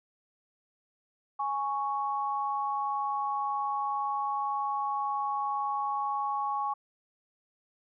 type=tone pair together; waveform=sine; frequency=830.6 / 1108.7 Hz; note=G#5 / C#6; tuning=0 / 0 cents; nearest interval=perfect fourth; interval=500 cents; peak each=-31 / -31 dBFS; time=1.39-6.74 s; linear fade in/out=10 ms; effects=none